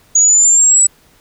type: exponential sweep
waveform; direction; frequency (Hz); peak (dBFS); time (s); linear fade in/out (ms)
sine; up; 6710 to 7902; -6; 0.15-0.87; 5
effects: pink hiss -50 dBFS RMS until 1.2 s